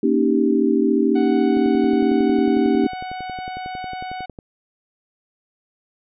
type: chord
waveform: sine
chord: Eb dominant seventh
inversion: second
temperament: equal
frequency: 233.1 / 277.2 / 311.1 / 392 Hz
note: Bb3 / Db4 / Eb4 / G4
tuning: 0 / 0 / 0 / 0 cents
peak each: -20 dBFS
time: 0.03-2.87 s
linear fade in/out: 5 ms
type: harmonic tone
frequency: 742 Hz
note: F#5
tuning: 5 cents sharp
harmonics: 1 / 2 / 3 / 4 / 5 / 6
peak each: -28 / -39 / -39 / -44 / -47 / -49 dBFS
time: 1.15-4.26 s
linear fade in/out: 10 ms
type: click train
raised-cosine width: 2 ms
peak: -22 dBFS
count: 32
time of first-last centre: 1.57-4.388 s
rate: 11 Hz
effects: none